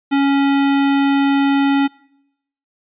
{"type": "tone", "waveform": "square", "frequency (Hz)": 278, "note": "C#4", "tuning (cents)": 5, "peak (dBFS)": -13, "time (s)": [0.11, 1.88], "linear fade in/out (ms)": 20, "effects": ["noise-tail reverb RT60 0.8 s tail -24 dB re dry", "resampled to 8000 Hz"]}